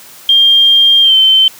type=tone with pitch glide; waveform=sine; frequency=3200 to 3091 Hz; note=G7 to G7; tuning=+35 to -25 cents; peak=-4 dBFS; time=0.29-1.48 s; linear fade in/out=2 ms; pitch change=-60 cents; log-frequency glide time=1.02-1.15 s; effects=white hiss -36 dBFS RMS until 1.59 s + high-pass 100 Hz 12 dB/octave